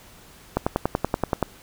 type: click train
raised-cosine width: 1 ms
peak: -6 dBFS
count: 10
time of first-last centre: 0.57-1.427 s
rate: 10.5 Hz
effects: pink hiss -49 dBFS RMS until 1.62 s